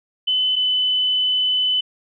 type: tone pair in turn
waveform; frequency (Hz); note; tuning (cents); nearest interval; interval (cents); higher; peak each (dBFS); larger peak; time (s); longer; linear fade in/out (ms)
sine; 3024 / 3012; F#7 / F#7; +37 / +30; unison; 7; first; -16; neither; 0.27-0.56 / 0.56-1.81; second; 10
effects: none